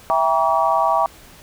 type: chord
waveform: sine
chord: E diminished seventh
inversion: none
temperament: just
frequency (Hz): 659.3 / 791.1 / 949.3 / 1139.2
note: E5 / G5 / Bb5 / Db6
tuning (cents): 0 / +16 / +31 / +47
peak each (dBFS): -20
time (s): 0.1-1.06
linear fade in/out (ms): 0
effects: pink hiss -45 dBFS RMS until 1.42 s